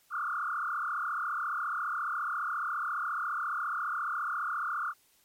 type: tone with frequency modulation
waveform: sine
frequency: 1299 Hz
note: E6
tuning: 26 cents flat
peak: -30 dBFS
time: 0.1-4.94 s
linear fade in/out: 50 ms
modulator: 34.5 Hz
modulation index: 4.4
effects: white hiss -66 dBFS RMS until 5.24 s + MP3 64 kbps